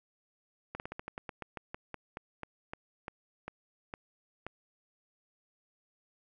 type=slowing click train; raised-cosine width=0.5 ms; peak=-24 dBFS; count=19; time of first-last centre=0.75-4.466 s; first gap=49 ms; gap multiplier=1.15; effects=none